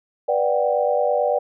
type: chord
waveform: sine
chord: G major seventh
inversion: first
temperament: just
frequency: 490 / 588 / 735 / 784 Hz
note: B4 / D5 / F#5 / G5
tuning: -14 / +2 / -12 / 0 cents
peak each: -22 / -20 / -25 / -25 dBFS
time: 0.28-1.39 s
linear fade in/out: 10 ms
effects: none